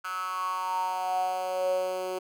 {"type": "tone with high-pass filter sweep", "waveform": "10% pulse", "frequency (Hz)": 185, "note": "F#3", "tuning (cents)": 0, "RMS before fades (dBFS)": -30, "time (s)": [0.04, 2.19], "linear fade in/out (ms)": 10, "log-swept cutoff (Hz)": [1400, 420], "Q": 8.5, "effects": []}